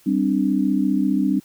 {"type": "chord", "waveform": "sine", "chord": "G suspended fourth", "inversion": "none", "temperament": "equal with one note detuned", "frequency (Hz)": [196, 261.6, 296.6], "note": ["G3", "C4", "D4"], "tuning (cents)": [0, 0, 17], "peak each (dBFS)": -21, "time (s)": [0.06, 1.4], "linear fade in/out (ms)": 10, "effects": ["white hiss -54 dBFS RMS until 1.44 s"]}